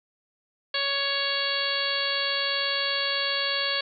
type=harmonic tone; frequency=557 Hz; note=C#5; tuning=8 cents sharp; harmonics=1 / 2 / 3 / 4 / 5 / 6 / 7 / 8; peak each=-34 / -35 / -31 / -35 / -33 / -31 / -34 / -30 dBFS; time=0.74-3.81 s; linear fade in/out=5 ms; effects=none